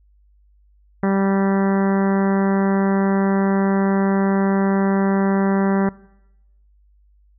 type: harmonic tone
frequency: 195.3 Hz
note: G3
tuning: 6 cents flat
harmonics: 1 / 2 / 3 / 4 / 5 / 6 / 7 / 8 / 9 / 10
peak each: -17 / -23 / -27 / -29 / -31 / -33 / -34 / -35 / -36 / -37 dBFS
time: 1.03-5.89 s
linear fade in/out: 2 ms
effects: noise-tail reverb RT60 0.9 s tail -22 dB re dry + added 50 Hz sine -52 dBFS peak until 7.38 s